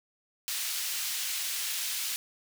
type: high-pass noise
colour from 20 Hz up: pink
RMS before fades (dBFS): -33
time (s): 0.48-2.16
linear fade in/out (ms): 0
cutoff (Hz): 2900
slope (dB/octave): 12
effects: none